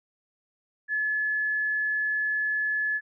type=tone; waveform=sine; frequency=1715 Hz; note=A6; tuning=45 cents flat; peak=-24 dBFS; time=0.88-3.01 s; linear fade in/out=50 ms; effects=none